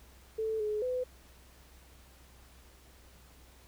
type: tone with pitch steps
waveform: sine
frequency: 440.8 / 423.7 / 504 Hz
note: A4 / G#4 / B4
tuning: +3 / +35 / +35 cents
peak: -30 dBFS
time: 0.38-1.04 s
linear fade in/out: 10 ms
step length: 220 ms
effects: added 63 Hz sine -57 dBFS peak until 3.67 s + pink hiss -60 dBFS RMS until 3.67 s